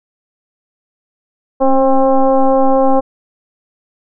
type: tone with frequency modulation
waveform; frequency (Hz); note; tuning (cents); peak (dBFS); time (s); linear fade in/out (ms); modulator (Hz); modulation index
sine; 264.9; C4; +22; -7; 1.6-3.01; 20; 267; 2.3
effects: none